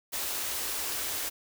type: band-stop noise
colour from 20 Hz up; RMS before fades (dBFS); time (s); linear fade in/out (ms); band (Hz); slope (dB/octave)
white; -33; 0.12-1.3; 20; 110 to 240; 48
effects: none